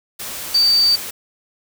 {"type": "tone in noise", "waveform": "sine", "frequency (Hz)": 4616, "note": "D8", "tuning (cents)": -31, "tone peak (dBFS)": -11, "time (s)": [0.54, 0.96], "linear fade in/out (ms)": 10, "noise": "white", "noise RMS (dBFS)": -29, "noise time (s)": [0.19, 1.11], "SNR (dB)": 15, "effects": []}